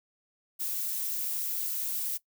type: noise with amplitude modulation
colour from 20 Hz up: violet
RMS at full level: -31 dBFS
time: 0.59-2.18 s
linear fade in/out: 20 ms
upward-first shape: sine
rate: 249 Hz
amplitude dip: 30%
effects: noise-tail reverb RT60 0.1 s tail -19 dB re dry